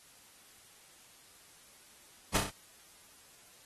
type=noise with echo; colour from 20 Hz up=pink; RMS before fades=-28 dBFS; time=2.34-2.38 s; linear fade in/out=10 ms; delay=31 ms; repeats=4; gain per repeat=-4 dB; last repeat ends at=2.504 s; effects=white hiss -59 dBFS RMS until 3.65 s + AAC 32 kbps